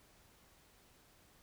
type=silence; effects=pink hiss -66 dBFS RMS until 1.42 s